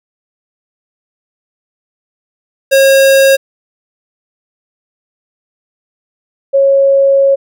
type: tone pair in turn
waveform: square / sine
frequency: 542 / 549.2 Hz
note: C#5 / C#5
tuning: -39 / -16 cents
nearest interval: unison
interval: 23 cents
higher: second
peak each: -5 dBFS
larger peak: neither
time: 2.71-3.37 / 6.53-7.36 s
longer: second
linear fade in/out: 20 ms
effects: none